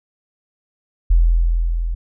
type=tone with level ramp; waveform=sine; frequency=42.04 Hz; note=E1; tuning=35 cents sharp; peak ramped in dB=-8 to -19 dBFS; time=1.1-1.95 s; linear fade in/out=10 ms; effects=none